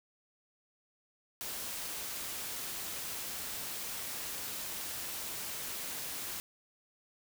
white noise, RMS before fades -40 dBFS, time 1.41-6.4 s, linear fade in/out 0 ms, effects none

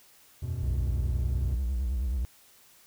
triangle chord, E suspended second, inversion none, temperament equal with one note detuned, 81.79 / 92.5 / 123.47 Hz, E2 / F#2 / B2, -13 / 0 / 0 cents, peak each -32 dBFS, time 0.42-1.55 s, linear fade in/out 10 ms
triangle tone with vibrato, 62.8 Hz, B1, 30 cents sharp, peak -24 dBFS, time 0.63-2.25 s, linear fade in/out 0 ms, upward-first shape sine, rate 9.4 Hz, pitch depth 180 cents each way
effects tanh soft clip ceiling -16 dBFS + white hiss -58 dBFS RMS until 2.86 s

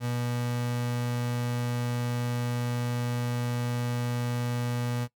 35% pulse tone, 121.3 Hz, B2, 31 cents flat, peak -26 dBFS, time 0-5.08 s, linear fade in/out 50 ms, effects noise-tail reverb RT60 0.1 s tail -19 dB re dry

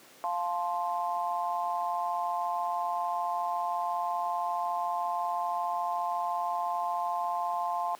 sine chord, F major, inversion none, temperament just, 698.5 / 873.1 / 1047.7 Hz, F5 / A5 / C6, 0 / -14 / +2 cents, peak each -32 / -33 / -33 dBFS, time 0.24-7.95 s, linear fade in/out 0 ms, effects pink hiss -54 dBFS RMS until 7.99 s + high-pass 300 Hz 12 dB/octave

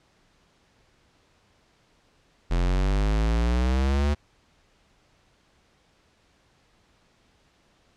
square exponential sweep, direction up, 42.47 to 74.2 Hz, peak -21 dBFS, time 2.5-4.15 s, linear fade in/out 20 ms, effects pink hiss -63 dBFS RMS until 7.96 s + low-pass 6000 Hz 12 dB/octave

